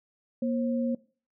sine tone pair together, 237.6 / 533.8 Hz, A#3 / C5, +33 / +35 cents, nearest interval octave + major second, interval 1402 cents, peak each -26 / -32 dBFS, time 0.42-0.95 s, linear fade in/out 5 ms, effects noise-tail reverb RT60 0.4 s tail -21 dB re dry

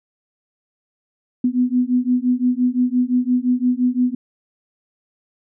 sine beating tone pair, 246.2 / 252 Hz, B3 / B3, -5 / +35 cents, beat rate 5.8 Hz, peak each -18 dBFS, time 1.44-4.15 s, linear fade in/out 5 ms, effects none

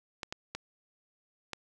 clicks, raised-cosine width 0.2 ms, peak -19 dBFS, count 4, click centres 0.232 / 0.325 / 0.55 / 1.533 s, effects none

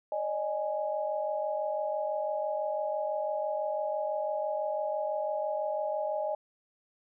sine tone cluster, 570 / 616 / 832 Hz, C#5 / D#5 / G#5, +48 / -17 / +3 cents, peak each -37 / -31 / -35 dBFS, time 0.12-6.35 s, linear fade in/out 2 ms, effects none

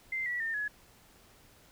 sine tone with pitch steps, 2082 / 1942.6 / 1812.5 / 1691.1 Hz, C7 / B6 / A#6 / G#6, -9 / -29 / -49 / +31 cents, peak -31 dBFS, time 0.12-0.68 s, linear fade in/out 5 ms, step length 140 ms, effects pink hiss -60 dBFS RMS until 1.71 s

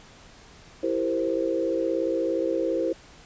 sine chord, C dominant seventh, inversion first, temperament equal with one note detuned, 333.1 / 392 / 466.2 / 523.3 Hz, E4 / G4 / Bb4 / C5, +18 / 0 / 0 / 0 cents, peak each -27 / -31 / -30 / -27 dBFS, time 0.83-2.93 s, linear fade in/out 5 ms, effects pink hiss -50 dBFS RMS until 3.25 s + resampled to 16000 Hz

